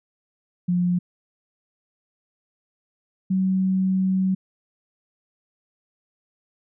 sine tone pair in turn, 177.5 / 188.58 Hz, F3 / F#3, +28 / +33 cents, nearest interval minor second, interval 105 cents, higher second, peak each -18 dBFS, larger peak neither, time 0.68-0.99 / 3.3-4.35 s, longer second, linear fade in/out 10 ms, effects none

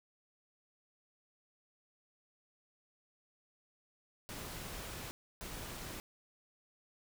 pink noise bursts at uneven times, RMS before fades -45 dBFS, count 2, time 4.29-5.11 / 5.41-6 s, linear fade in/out 0 ms, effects none

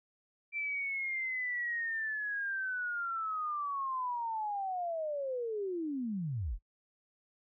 sine linear sweep, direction down, 2349 to 31 Hz, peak -33 dBFS, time 0.52-6.59 s, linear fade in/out 50 ms, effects noise-tail reverb RT60 0.1 s tail -25 dB re dry

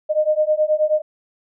sine beating tone pair, 609 / 618.4 Hz, D#5 / D#5, -37 / -11 cents, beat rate 9.4 Hz, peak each -18 dBFS, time 0.09-1.02 s, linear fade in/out 20 ms, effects none

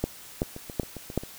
two click trains, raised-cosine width 2 ms, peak -11 / -24 dBFS, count 4 / 7, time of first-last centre 0.04-1.176 / 0.43-1.235 s, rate 2.64 / 7.45 Hz, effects white hiss -46 dBFS RMS until 1.38 s

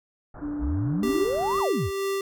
pink low-pass noise, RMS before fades -42 dBFS, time 0.34-1.61 s, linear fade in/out 5 ms, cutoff 1500 Hz, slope 48 dB/octave
sine tone, 293.7 Hz, D4, in tune, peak -28 dBFS, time 0.41-1.25 s, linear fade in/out 20 ms
sine exponential two-way sweep, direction up then down, 53.5 to 1246 to 61.9 Hz, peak -24 dBFS, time 0.59-1.91 s, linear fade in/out 50 ms, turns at 1.59 s
square tone with tremolo, 392 Hz, G4, in tune, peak -25 dBFS, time 1.03-2.21 s, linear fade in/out 2 ms, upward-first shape sine, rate 2.1 Hz, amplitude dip 40%
effects none

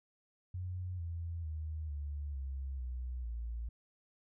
sine tone with pitch steps, 90.7 / 84.14 / 78.05 / 72.41 / 67.17 / 62.31 / 57.8 Hz, F#2 / E2 / D#2 / D2 / C2 / B1 / A#1, -34 / +36 / +6 / -24 / +46 / +16 / -14 cents, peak -37 dBFS, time 0.54-3.69 s, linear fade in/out 5 ms, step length 450 ms, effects none

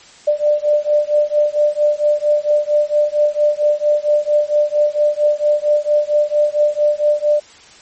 sine beating tone pair, 592 / 596.4 Hz, D5 / D5, +14 / +27 cents, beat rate 4.4 Hz, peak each -15 dBFS, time 0.27-7.4 s, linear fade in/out 10 ms, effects white hiss -43 dBFS RMS until 7.81 s + MP3 32 kbps

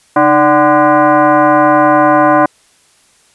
sine tone with frequency modulation, 139.8 Hz, C#3, 15 cents sharp, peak -5 dBFS, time 0.16-2.46 s, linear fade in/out 5 ms, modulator 445 Hz, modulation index 2.6, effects white hiss -50 dBFS RMS until 3.34 s + resampled to 24000 Hz

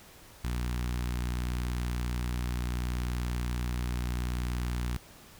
sawtooth tone with notch filter, 60.7 Hz, B1, 29 cents flat, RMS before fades -32 dBFS, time 0.44-4.97 s, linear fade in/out 5 ms, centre 530 Hz, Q 0.84, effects pink hiss -53 dBFS RMS until 5.39 s

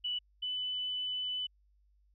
sine tone pair in turn, 2960 / 2998 Hz, F#7 / F#7, 0 / +22 cents, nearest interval unison, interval 22 cents, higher second, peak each -32 / -33 dBFS, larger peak first, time 0.04-0.19 / 0.42-1.47 s, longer second, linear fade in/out 10 ms, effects added 50 Hz sine -65 dBFS peak until 2.14 s

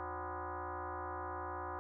sine tone with frequency modulation, 140 Hz, C#3, 18 cents sharp, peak -39 dBFS, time 0-1.79 s, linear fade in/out 0 ms, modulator 221 Hz, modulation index 5.6, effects none

